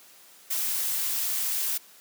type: noise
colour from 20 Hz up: blue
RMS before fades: -28 dBFS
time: 0.5-1.78 s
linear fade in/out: 10 ms
effects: white hiss -53 dBFS RMS until 2 s + high-pass 200 Hz 12 dB/octave